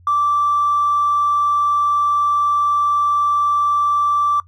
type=tone with tanh clipping; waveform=triangle; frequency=1168 Hz; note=D6; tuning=10 cents flat; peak=-13 dBFS; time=0.07-4.4 s; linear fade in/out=2 ms; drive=1 dB; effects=noise-tail reverb RT60 0.1 s tail -18 dB re dry + added 88 Hz sine -45 dBFS peak until 4.47 s